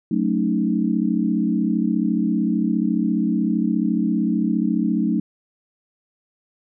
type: chord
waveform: sine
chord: D# half-diminished seventh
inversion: first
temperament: equal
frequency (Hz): 185 / 220 / 277.2 / 311.1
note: F#3 / A3 / C#4 / D#4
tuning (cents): 0 / 0 / 0 / 0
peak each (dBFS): -23 / -21 / -25 / -24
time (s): 0.11-5.2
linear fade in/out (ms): 5
effects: none